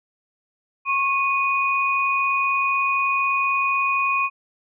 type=tone pair together; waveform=sine; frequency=1092 / 2479 Hz; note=C#6 / D#7; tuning=-26 / -7 cents; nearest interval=octave + major second; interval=1419 cents; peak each=-21 dBFS; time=0.85-4.3 s; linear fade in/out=50 ms; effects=none